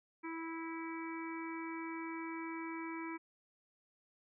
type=harmonic tone; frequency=327.7 Hz; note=E4; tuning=10 cents flat; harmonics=1 / 3 / 4 / 5 / 6 / 7; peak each=-42 / -47 / -52 / -55 / -54 / -49 dBFS; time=0.23-3.18 s; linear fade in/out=20 ms; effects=none